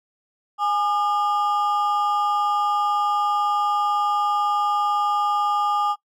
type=ring-modulated tone; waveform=triangle; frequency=1019 Hz; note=C6; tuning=46 cents flat; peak=-14 dBFS; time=0.58-5.96 s; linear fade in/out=50 ms; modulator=191 Hz; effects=noise-tail reverb RT60 0.1 s tail -19 dB re dry